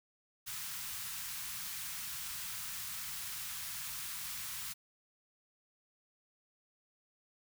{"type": "band-stop noise", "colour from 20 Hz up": "white", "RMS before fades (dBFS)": -42, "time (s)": [0.46, 4.74], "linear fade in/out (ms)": 20, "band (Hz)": [180, 1000], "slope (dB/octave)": 24, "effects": []}